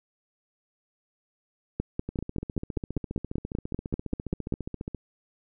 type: two click trains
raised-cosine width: 3 ms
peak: -14 / -20 dBFS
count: 15 / 43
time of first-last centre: 1.8-4.524 / 2.09-4.947 s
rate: 5.14 / 14.7 Hz
effects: none